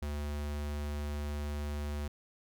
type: tone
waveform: square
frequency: 73.42 Hz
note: D2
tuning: in tune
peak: -35 dBFS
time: 0.02-2.08 s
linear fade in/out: 5 ms
effects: none